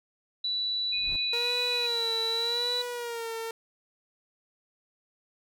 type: tone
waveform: sine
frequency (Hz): 3951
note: B7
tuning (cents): 0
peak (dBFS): -27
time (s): 0.44-2.82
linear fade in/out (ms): 5
type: noise with exponential growth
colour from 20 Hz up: brown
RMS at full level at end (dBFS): -35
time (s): 0.82-1.16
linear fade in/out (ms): 1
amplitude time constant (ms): 72
type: tone with tremolo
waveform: sine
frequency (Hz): 2489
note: D#7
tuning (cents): 0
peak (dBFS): -32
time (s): 0.92-1.87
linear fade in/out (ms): 10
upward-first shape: square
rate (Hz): 7.6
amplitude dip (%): 25
type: tone with vibrato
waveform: sawtooth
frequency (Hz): 470.6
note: A#4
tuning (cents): +16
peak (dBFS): -29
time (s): 1.33-3.51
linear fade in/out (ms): 2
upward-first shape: sine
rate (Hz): 0.85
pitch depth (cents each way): 67
effects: none